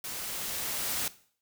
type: noise with level ramp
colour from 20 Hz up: white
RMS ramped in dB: -38 to -31 dBFS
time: 0.04-1.08 s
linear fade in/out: 2 ms
effects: noise-tail reverb RT60 0.5 s tail -17 dB re dry